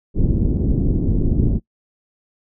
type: low-pass noise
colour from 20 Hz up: pink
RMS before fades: -17 dBFS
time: 0.14-1.6 s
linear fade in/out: 50 ms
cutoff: 330 Hz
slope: 24 dB/octave
effects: noise-tail reverb RT60 0.1 s tail -23 dB re dry